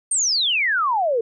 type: exponential sweep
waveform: sine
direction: down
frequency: 8970 to 438 Hz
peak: -17 dBFS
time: 0.11-1.21 s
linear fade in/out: 5 ms
effects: none